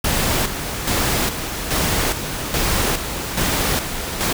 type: noise with tremolo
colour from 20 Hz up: pink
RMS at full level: -19 dBFS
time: 0.04-4.33 s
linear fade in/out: 5 ms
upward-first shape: square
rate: 1.2 Hz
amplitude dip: 55%
effects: none